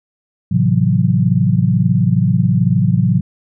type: chord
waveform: sine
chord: F# half-diminished seventh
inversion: first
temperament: just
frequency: 111 / 133.2 / 166.5 / 185 Hz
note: A2 / C3 / E3 / F#3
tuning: +16 / +31 / +18 / 0 cents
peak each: -16 dBFS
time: 0.51-3.21 s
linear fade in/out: 10 ms
effects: none